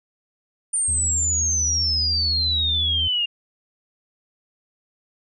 sine exponential sweep, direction down, 9080 to 2794 Hz, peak -19 dBFS, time 0.73-3.26 s, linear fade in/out 10 ms
triangle tone with vibrato, 79.5 Hz, D#2, 38 cents sharp, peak -24 dBFS, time 0.88-3.08 s, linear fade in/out 5 ms, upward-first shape triangle, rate 14 Hz, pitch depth 62 cents each way
effects none

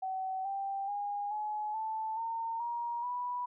sine tone with pitch steps, 758 / 786.5 / 816.2 / 846.9 / 878.8 / 911.9 / 946.2 / 981.9 Hz, F#5 / G5 / G#5 / G#5 / A5 / A#5 / A#5 / B5, +42 / +6 / -30 / +34 / -2 / -38 / +26 / -10 cents, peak -33 dBFS, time 0.02-3.46 s, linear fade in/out 10 ms, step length 430 ms, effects none

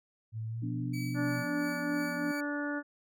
sine tone with pitch glide, 111.1 to 126.15 Hz, A2 to B2, +17 to +37 cents, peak -34 dBFS, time 0.32-1.45 s, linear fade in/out 50 ms, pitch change +220 cents, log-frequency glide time 0.47-0.86 s
sine chord, B diminished, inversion second, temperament equal, 174.61 / 246.9 / 293.7 Hz, F3 / B3 / D4, 0 / 0 / 0 cents, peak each -41 / -39 / -38 dBFS, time 0.62-2.32 s, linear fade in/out 10 ms
sawtooth tone with tremolo, 2285 Hz, D7, 48 cents flat, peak -38 dBFS, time 0.93-2.41 s, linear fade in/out 10 ms, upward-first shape sine, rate 2.9 Hz, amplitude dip 55%
harmonic tone, 290.9 Hz, D4, 16 cents flat, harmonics 1 / 2 / 3 / 4 / 5 / 6, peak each -34 / -40 / -46 / -46 / -38 / -43 dBFS, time 1.14-2.83 s, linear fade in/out 50 ms
effects none

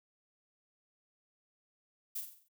violet noise with echo, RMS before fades -38 dBFS, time 2.15-2.21 s, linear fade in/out 10 ms, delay 46 ms, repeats 6, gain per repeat -6 dB, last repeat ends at 2.486 s, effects none

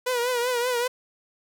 sawtooth tone with vibrato, 490 Hz, B4, 14 cents flat, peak -19 dBFS, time 0.06-0.88 s, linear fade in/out 10 ms, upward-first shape triangle, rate 5.2 Hz, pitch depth 80 cents each way, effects none

